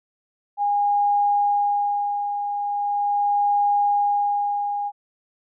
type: tone with tremolo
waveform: sine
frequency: 817 Hz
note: G#5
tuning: 29 cents flat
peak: -16 dBFS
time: 0.57-4.92 s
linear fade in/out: 50 ms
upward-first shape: sine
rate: 0.4 Hz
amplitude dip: 55%
effects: none